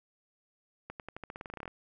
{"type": "accelerating click train", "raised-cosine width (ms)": 0.5, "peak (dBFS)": -26, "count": 16, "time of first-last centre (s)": [0.9, 1.678], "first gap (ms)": 98, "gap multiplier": 0.9, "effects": []}